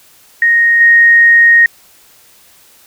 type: tone with level steps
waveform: sine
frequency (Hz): 1864.7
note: A#6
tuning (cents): 0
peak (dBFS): -6 / -3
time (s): 0.42-1.66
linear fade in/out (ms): 2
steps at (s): 0.8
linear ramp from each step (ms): 10
effects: white hiss -45 dBFS RMS until 2.86 s